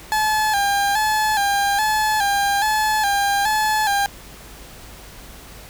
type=tone with vibrato; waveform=30% pulse; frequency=830.6 Hz; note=G#5; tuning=in tune; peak=-14 dBFS; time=0.12-4.06 s; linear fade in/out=0 ms; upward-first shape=square; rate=1.2 Hz; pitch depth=61 cents each way; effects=added 50 Hz sine -44 dBFS peak until 5.69 s + pink hiss -41 dBFS RMS until 5.69 s